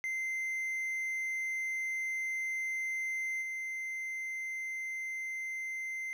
triangle tone with level steps, 2078 Hz, C7, 12 cents flat, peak -31 / -34 dBFS, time 0.04-6.13 s, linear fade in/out 0 ms, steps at 3.41 s, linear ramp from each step 20 ms, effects none

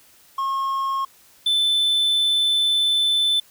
triangle tone pair in turn, 1082 / 3522 Hz, C#6 / A7, -42 / +1 cents, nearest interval octave + minor sixth, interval 2043 cents, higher second, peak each -19 / -15 dBFS, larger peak second, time 0.38-1.05 / 1.46-3.4 s, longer second, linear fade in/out 5 ms, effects white hiss -53 dBFS RMS until 3.5 s

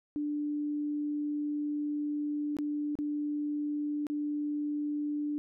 sine tone with dropouts, 295.1 Hz, D4, 8 cents sharp, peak -30 dBFS, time 0.16-5.38 s, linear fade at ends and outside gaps 0 ms, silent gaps 2.568-2.587 / 2.954-2.988 / 4.068-4.1 s, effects none

